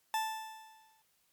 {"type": "tone with exponential decay", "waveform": "40% pulse", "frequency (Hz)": 880, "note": "A5", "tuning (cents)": 0, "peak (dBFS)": -28, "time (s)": [0.14, 1.02], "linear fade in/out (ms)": 1, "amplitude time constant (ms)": 190, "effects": ["white hiss -73 dBFS RMS until 1.32 s", "MP3 96 kbps"]}